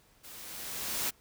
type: noise with level ramp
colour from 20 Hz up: white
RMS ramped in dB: -49 to -31 dBFS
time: 0.23-1.11 s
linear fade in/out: 20 ms
effects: pink hiss -64 dBFS RMS until 1.2 s